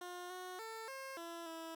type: tone with pitch steps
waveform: 15% pulse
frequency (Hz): 356.7 / 366.1 / 446.6 / 535 / 337.1 / 327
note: F4 / F#4 / A4 / C5 / E4 / E4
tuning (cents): +37 / -18 / +26 / +38 / +39 / -14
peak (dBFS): -39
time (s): 0.01-1.75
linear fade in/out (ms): 5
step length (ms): 290
effects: none